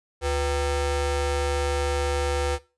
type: ring-modulated tone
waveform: 35% pulse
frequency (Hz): 283.4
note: C#4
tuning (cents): +38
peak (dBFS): -18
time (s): 0.21-2.59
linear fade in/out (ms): 50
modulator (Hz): 211
effects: noise-tail reverb RT60 0.3 s tail -19 dB re dry + resampled to 24000 Hz